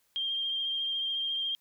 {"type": "tone with vibrato", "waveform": "sine", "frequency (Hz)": 3193, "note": "G7", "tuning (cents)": 31, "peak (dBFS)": -29, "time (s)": [0.16, 1.55], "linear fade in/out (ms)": 0, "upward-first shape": "triangle", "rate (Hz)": 14, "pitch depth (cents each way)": 25, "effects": ["white hiss -71 dBFS RMS until 1.6 s"]}